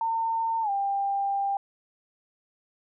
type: tone with pitch glide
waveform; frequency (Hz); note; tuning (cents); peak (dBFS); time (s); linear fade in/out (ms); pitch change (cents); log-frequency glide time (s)
sine; 907 to 794.2; A#5 to G5; -48 to +22; -24; 0.01-1.57; 2; -230; 0.62-0.7
effects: none